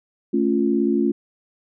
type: chord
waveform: sine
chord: A augmented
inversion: none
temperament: equal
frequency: 220 / 277.2 / 349.2 Hz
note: A3 / C#4 / E#4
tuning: 0 / 0 / 0 cents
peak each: -21 dBFS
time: 0.33-1.12 s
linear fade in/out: 10 ms
effects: none